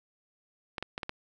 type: clicks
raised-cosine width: 0.3 ms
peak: -18 dBFS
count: 5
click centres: 0.782 / 0.826 / 0.979 / 1.032 / 1.094 s
effects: none